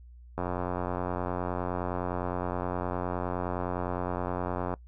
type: click train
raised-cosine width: 1 ms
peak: -17 dBFS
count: 392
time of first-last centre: 0.38-4.739 s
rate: 89.7 Hz
effects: noise-tail reverb RT60 0.1 s tail -22 dB re dry + added 60 Hz sine -47 dBFS peak until 4.87 s